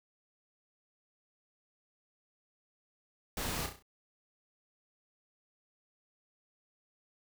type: noise with echo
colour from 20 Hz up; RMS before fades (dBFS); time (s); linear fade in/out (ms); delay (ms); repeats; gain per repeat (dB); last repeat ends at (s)
pink; -37; 3.37-3.66; 2; 33; 5; -6; 3.825
effects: none